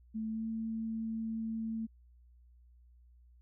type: tone with pitch glide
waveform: sine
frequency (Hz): 220 to 223.6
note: A3 to A3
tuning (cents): 0 to +28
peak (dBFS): -34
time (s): 0.14-1.87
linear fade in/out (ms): 20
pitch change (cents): +28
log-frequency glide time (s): 0.3-0.44
effects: added 60 Hz sine -58 dBFS peak until 3.41 s